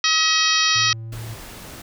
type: harmonic tone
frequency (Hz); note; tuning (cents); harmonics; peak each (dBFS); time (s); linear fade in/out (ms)
637; D#5; +41; 2 / 3 / 4 / 5 / 6 / 7 / 8 / 9; -24 / -24 / -24 / -24 / -24 / -24 / -24 / -24; 0.04-0.93; 2
type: tone with vibrato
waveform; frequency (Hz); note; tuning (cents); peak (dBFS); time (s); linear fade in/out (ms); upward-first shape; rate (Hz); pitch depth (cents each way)
triangle; 112.8; A2; +44; -28; 0.75-1.35; 10; triangle; 3.1; 8
type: noise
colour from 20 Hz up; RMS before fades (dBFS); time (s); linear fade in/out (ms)
pink; -38; 1.12-1.82; 5
effects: none